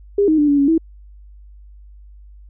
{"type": "tone with pitch steps", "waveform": "sine", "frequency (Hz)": [403.9, 313, 295.1, 286.1, 280.2, 324.9], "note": ["G#4", "D#4", "D4", "D4", "C#4", "E4"], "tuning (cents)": [-48, 10, 8, -45, 19, -25], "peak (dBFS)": -11, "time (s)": [0.18, 0.78], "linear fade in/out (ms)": 5, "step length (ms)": 100, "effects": ["added 50 Hz sine -39 dBFS peak until 2.49 s"]}